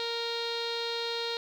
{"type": "tone with low-pass filter", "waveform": "sawtooth", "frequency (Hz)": 465.8, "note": "A#4", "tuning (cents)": -1, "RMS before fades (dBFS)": -33, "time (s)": [0, 1.37], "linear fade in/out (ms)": 0, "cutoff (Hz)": 4000, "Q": 9.5, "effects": ["10-bit"]}